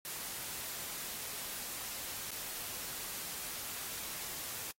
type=noise with dropouts; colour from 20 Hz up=white; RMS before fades=-42 dBFS; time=0.05-4.71 s; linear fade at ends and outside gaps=0 ms; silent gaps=2.307-2.315 s; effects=noise-tail reverb RT60 0.1 s tail -26 dB re dry + AAC 48 kbps